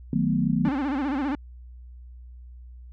sine chord, B dominant seventh, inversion first, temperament equal, 155.56 / 185 / 220 / 246.9 Hz, D#3 / F#3 / A3 / B3, 0 / 0 / 0 / 0 cents, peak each -26 dBFS, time 0.13-0.69 s, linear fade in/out 2 ms
45% pulse tone with vibrato, 277.4 Hz, C#4, 1 cent sharp, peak -24 dBFS, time 0.65-1.35 s, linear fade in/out 0 ms, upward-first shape sine, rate 15 Hz, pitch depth 140 cents each way
effects added 61 Hz sine -41 dBFS peak until 2.92 s + low-pass 2000 Hz 12 dB/octave

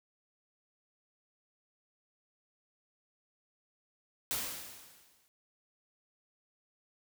white noise with exponential decay, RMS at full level -33 dBFS, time 4.31-5.28 s, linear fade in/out 0 ms, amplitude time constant 210 ms, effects none

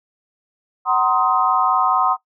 sine chord, C half-diminished seventh, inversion second, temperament just, 753.5 / 941.9 / 1046.5 / 1255.8 Hz, Gb5 / Bb5 / C6 / Eb6, +31 / +18 / 0 / +16 cents, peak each -20 / -22 / -19 / -19 dBFS, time 0.85-2.17 s, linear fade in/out 50 ms, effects noise-tail reverb RT60 0.1 s tail -18 dB re dry

